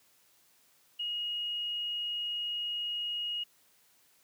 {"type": "tone", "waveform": "sine", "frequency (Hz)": 2880, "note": "F#7", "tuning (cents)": -47, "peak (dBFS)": -32, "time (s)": [0.99, 3.44], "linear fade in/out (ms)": 10, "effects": ["white hiss -66 dBFS RMS until 4.23 s", "high-pass 80 Hz 12 dB/octave"]}